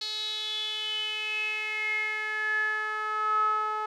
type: tone with band-pass filter sweep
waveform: sawtooth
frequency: 429.1 Hz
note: A4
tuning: 43 cents flat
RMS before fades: -30 dBFS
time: 0.01-3.86 s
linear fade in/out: 5 ms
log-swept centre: 4200 to 1100 Hz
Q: 9.9
effects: none